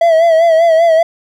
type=tone with vibrato; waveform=triangle; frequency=659.3 Hz; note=E5; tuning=in tune; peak=-4 dBFS; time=0.01-1.03 s; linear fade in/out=5 ms; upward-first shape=sine; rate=5.1 Hz; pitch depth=59 cents each way; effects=none